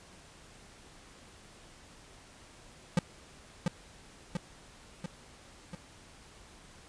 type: tone with echo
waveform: square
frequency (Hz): 174.61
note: F3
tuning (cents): 0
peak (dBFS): -23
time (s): 2.97-2.99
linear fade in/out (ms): 2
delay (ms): 690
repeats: 4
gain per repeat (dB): -4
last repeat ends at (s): 5.75
effects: pink hiss -55 dBFS RMS until 6.88 s + resampled to 22050 Hz